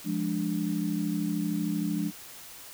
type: chord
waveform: sine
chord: D diminished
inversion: first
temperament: equal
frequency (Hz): 174.61 / 207.7 / 293.7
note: F3 / Ab3 / D4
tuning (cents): 0 / 0 / 0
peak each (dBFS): -31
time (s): 0.04-2.12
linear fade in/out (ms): 50
effects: white hiss -46 dBFS RMS until 2.73 s